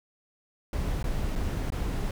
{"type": "noise with dropouts", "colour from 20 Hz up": "brown", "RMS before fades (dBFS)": -29, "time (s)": [0.73, 2.11], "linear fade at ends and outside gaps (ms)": 2, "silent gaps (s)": [[1.028, 1.041], [1.355, 1.359], [1.703, 1.721]], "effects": []}